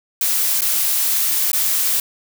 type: noise with dropouts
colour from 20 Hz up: blue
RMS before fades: -18 dBFS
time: 0.21-2 s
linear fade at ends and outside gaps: 2 ms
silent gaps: 0.609-0.618 / 1.517-1.531 s
effects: none